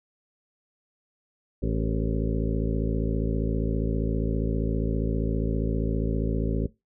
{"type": "harmonic tone with a mistuned harmonic", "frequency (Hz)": 55, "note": "A1", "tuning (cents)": 0, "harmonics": [1, 2, 3, 4, 5, 7, 8, 9, 10], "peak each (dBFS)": [-27, -31, -32, -33, -33, -34, -39, -40, -41], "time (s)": [1.62, 6.67], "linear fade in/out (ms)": 10, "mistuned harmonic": 9, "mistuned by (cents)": -65, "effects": ["noise-tail reverb RT60 0.2 s tail -19 dB re dry"]}